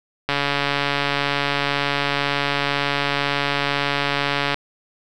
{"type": "click train", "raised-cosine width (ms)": 0.3, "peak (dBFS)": -4, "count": 605, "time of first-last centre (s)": [0.29, 4.544], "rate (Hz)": 142, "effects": []}